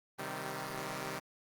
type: chord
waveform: 5% pulse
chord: C minor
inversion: none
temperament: equal with one note detuned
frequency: 130.81 / 155.56 / 194.53 Hz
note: C3 / Eb3 / G3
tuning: 0 / 0 / -13 cents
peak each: -31 dBFS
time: 0.18-1.2 s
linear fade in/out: 20 ms
effects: Opus 24 kbps